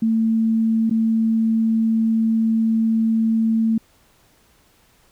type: tone with dropouts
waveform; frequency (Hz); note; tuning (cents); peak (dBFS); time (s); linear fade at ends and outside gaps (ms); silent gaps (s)
sine; 224; A3; +31; -15; 0.02-3.78; 5; 0.897-0.909
effects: pink hiss -57 dBFS RMS until 5.11 s